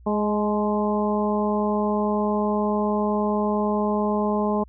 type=harmonic tone with a mistuned harmonic; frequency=208.9 Hz; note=G#3; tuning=10 cents sharp; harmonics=1 / 2 / 3 / 4 / 5; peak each=-23 / -26 / -28 / -29 / -30 dBFS; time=0.06-4.64 s; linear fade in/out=10 ms; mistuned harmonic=4; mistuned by=+28 cents; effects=added 60 Hz sine -45 dBFS peak until 4.68 s